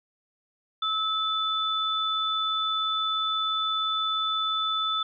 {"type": "tone pair together", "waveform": "sine", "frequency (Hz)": [1300, 3503], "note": ["E6", "A7"], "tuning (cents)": [-24, -8], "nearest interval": "octave + perfect fourth", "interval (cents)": 1716, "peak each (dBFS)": -27, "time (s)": [0.82, 5.03], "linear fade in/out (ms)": 5, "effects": []}